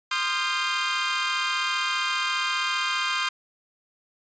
20% pulse tone cluster, 1045 / 1226 / 1379 / 1585 Hz, C6 / D#6 / F6 / G6, -2 / -26 / -22 / +19 cents, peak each -24 / -24 / -28 / -24 dBFS, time 0.11-3.29 s, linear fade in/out 5 ms, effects resampled to 16000 Hz

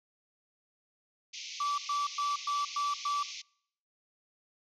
white band-pass noise, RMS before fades -43 dBFS, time 1.33-3.42 s, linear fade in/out 10 ms, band 2100 to 6400 Hz, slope 96 dB/octave
triangle tone bursts, 1158 Hz, D6, 25 cents flat, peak -27 dBFS, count 6, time 1.6-3.23 s, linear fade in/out 5 ms, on 180 ms, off 110 ms
effects noise-tail reverb RT60 0.7 s tail -25 dB re dry

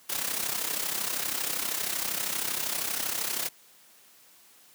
white noise with amplitude modulation, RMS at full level -28 dBFS, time 0.09-3.49 s, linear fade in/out 10 ms, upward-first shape sine, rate 32.7 Hz, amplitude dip 65%, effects white hiss -57 dBFS RMS until 4.74 s + high-pass 150 Hz 12 dB/octave

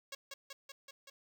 5% pulse tone with echo, 551 Hz, C#5, 11 cents flat, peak -30 dBFS, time 0.12-0.15 s, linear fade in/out 5 ms, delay 190 ms, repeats 5, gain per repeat -2 dB, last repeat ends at 1.1 s, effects none

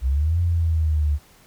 sine linear two-way sweep, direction up then down, 61.2 to 87.31 to 72.1 Hz, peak -17 dBFS, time 0.01-1.19 s, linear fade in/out 50 ms, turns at 0.4 s, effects pink hiss -53 dBFS RMS until 1.46 s

